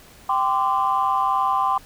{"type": "chord", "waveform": "sine", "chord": "G suspended fourth", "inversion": "none", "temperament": "equal with one note detuned", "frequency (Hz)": [784, 1032.1, 1174.7], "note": ["G5", "C6", "D6"], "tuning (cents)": [0, -24, 0], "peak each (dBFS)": [-22, -20, -23], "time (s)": [0.29, 1.78], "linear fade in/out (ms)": 5, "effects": ["tanh soft clip ceiling -10 dBFS", "pink hiss -48 dBFS RMS until 1.85 s"]}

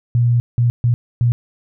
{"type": "tone bursts at uneven times", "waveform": "sine", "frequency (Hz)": 119.8, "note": "A#2", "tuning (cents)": 48, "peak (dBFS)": -11, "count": 4, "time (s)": [[0.15, 0.4], [0.58, 0.7], [0.84, 0.94], [1.21, 1.32]], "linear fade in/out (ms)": 0, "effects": []}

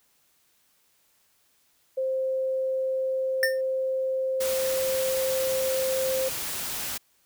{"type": "tone", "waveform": "sine", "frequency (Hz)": 525, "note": "C5", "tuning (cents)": 6, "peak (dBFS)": -24, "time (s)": [1.97, 6.29], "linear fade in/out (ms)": 10}
{"type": "tone with exponential decay", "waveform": "square", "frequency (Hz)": 1808, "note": "A6", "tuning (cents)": 47, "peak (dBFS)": -18, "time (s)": [3.43, 3.61], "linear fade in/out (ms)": 1, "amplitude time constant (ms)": 39}
{"type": "noise", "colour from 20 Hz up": "white", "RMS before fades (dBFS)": -32, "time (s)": [4.4, 6.98], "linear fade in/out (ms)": 10}
{"effects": ["white hiss -66 dBFS RMS until 7.25 s"]}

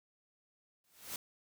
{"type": "noise with exponential growth", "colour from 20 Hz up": "white", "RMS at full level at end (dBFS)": -38, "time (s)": [0.84, 1.16], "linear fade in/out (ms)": 2, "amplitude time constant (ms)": 68, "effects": []}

